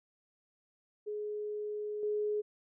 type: tone with level steps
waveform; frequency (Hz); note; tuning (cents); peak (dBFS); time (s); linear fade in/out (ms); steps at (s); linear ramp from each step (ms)
sine; 420; G#4; +19; -35 / -30; 1.06-2.42; 20; 2.03; 2
effects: none